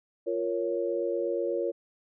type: chord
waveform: sine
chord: Bb minor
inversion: second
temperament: equal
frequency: 349.2 / 466.2 / 554.4 Hz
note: F4 / Bb4 / Db5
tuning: 0 / 0 / 0 cents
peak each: -31 dBFS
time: 0.26-1.72 s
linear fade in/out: 20 ms
effects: none